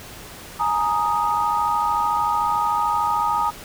sine chord, Ab suspended second, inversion none, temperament equal with one note detuned, 838.8 / 932.3 / 1244.5 Hz, Ab5 / Bb5 / Eb6, +17 / 0 / 0 cents, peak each -24 / -22 / -22 dBFS, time 0.59-3.51 s, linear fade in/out 20 ms, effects pink hiss -39 dBFS RMS until 3.64 s

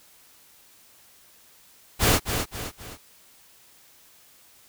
pink noise with echo, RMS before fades -19 dBFS, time 1.99-2.2 s, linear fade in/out 50 ms, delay 260 ms, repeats 3, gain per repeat -7 dB, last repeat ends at 2.98 s, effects white hiss -55 dBFS RMS until 4.68 s

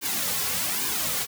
white noise with flanger, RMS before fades -27 dBFS, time 0.01-1.27 s, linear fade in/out 50 ms, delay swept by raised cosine 1.5 to 3.3 ms, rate 1.2 Hz, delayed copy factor -0.7, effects none

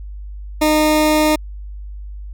20% pulse tone, 306.7 Hz, D#4, 25 cents flat, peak -7 dBFS, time 0.61-1.36 s, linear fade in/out 10 ms, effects added 50 Hz sine -28 dBFS peak until 2.33 s

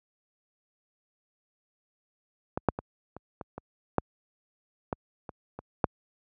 clicks, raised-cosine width 1 ms, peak -15 / -6 / -19 / -27 / -23 / -24 / -8 / -15 / -24 / -24 / -7 dBFS, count 11, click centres 2.575 / 2.687 / 2.789 / 3.166 / 3.412 / 3.58 / 3.983 / 4.928 / 5.292 / 5.59 / 5.842 s, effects high-pass 60 Hz 12 dB/octave

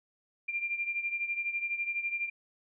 sine beating tone pair, 2382 / 2394 Hz, D7 / D7, +24 / +33 cents, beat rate 12 Hz, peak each -32 / -37 dBFS, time 0.48-2.3 s, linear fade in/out 10 ms, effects none

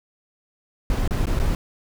brown noise with dropouts, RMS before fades -21 dBFS, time 0.9-1.55 s, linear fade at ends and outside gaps 1 ms, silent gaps 1.077-1.108 / 1.256-1.269 / 1.391-1.398 s, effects none

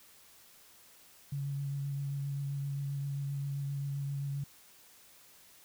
sine tone with vibrato, 140 Hz, C#3, 18 cents sharp, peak -33 dBFS, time 1.32-4.44 s, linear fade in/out 5 ms, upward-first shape triangle, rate 7.6 Hz, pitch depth 19 cents each way, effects white hiss -59 dBFS RMS until 5.64 s

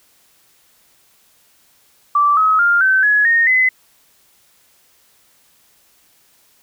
sine tone with pitch steps, 1165 / 1277.8 / 1401.5 / 1537.2 / 1686.1 / 1849.3 / 2028 Hz, D6 / D#6 / F6 / G6 / G#6 / A#6 / B6, -14 / +46 / +6 / -34 / +26 / -14 / +45 cents, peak -10 dBFS, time 2.15-3.69 s, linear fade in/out 5 ms, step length 220 ms, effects white hiss -55 dBFS RMS until 6.62 s

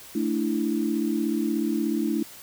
sine chord, A suspended fourth, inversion none, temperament just, 220 / 293.3 / 330 Hz, A3 / D4 / E4, 0 / -2 / +2 cents, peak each -27 dBFS, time 0.15-2.23 s, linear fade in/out 5 ms, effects white hiss -45 dBFS RMS until 2.42 s

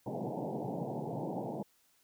pink band-pass noise, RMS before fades -38 dBFS, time 0.06-1.63 s, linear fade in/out 5 ms, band 120 to 900 Hz, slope 96 dB/octave, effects white hiss -70 dBFS RMS until 2.03 s

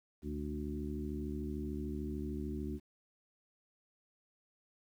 harmonic tone with a mistuned harmonic, 73.42 Hz, D2, in tune, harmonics 1 / 2 / 3 / 4 / 5, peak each -41 / -47 / -42 / -43 / -45 dBFS, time 0.22-2.8 s, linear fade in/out 50 ms, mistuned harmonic 2, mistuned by +53 cents, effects 11-bit

